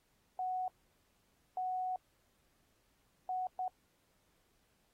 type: tone bursts at uneven times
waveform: sine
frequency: 740 Hz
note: F#5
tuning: in tune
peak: -34 dBFS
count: 4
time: 0.39-0.68 / 1.57-1.96 / 3.29-3.47 / 3.59-3.68 s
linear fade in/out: 2 ms
effects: pink hiss -75 dBFS RMS until 4.93 s + AAC 48 kbps